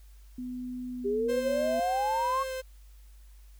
sine tone with pitch glide, 250 to 245.1 Hz, B3 to B3, +21 to -13 cents, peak -34 dBFS, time 0.38-1.8 s, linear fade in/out 5 ms, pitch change -34 cents, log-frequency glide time 0.9-1.19 s
sine exponential sweep, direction up, 392 to 1108.7 Hz, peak -26 dBFS, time 1.04-2.44 s, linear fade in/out 20 ms
45% pulse tone with vibrato, 523.3 Hz, C5, in tune, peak -33 dBFS, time 1.28-2.62 s, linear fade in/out 20 ms, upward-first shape sine, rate 3.7 Hz, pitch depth 12 cents each way
effects added 50 Hz sine -49 dBFS peak until 3.59 s + white hiss -65 dBFS RMS until 3.59 s

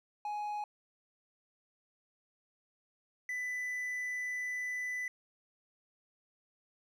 triangle tone pair in turn, 835 / 1992.9 Hz, G#5 / B6, +9 / +15 cents, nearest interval octave + minor third, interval 1506 cents, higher second, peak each -33 / -33 dBFS, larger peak neither, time 0.25-0.64 / 3.29-5.08 s, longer second, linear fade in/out 2 ms, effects none

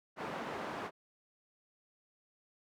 white band-pass noise, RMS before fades -41 dBFS, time 0.16-0.91 s, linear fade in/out 50 ms, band 150 to 1100 Hz, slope 12 dB/octave, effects none

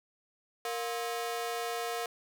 sawtooth ring-modulated tone, 587.3 Hz, D5, in tune, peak -26 dBFS, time 0.65-2.06 s, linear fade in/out 2 ms, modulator 121 Hz, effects none

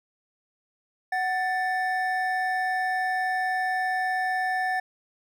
triangle tone pair together, 744 / 1767.8 Hz, F#5 / A6, +9 / +8 cents, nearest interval octave + minor third, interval 1499 cents, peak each -24 / -26 dBFS, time 1.12-4.8 s, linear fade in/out 5 ms, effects none

